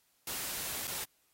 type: noise with dropouts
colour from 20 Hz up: white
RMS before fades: -38 dBFS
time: 0.27-1.04 s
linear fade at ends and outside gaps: 2 ms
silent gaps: 0.872-0.876 s
effects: white hiss -72 dBFS RMS until 1.33 s + AAC 48 kbps